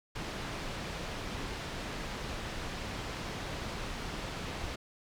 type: low-pass noise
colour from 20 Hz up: pink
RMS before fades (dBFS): -39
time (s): 0.15-4.76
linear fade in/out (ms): 10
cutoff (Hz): 4800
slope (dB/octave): 12
effects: none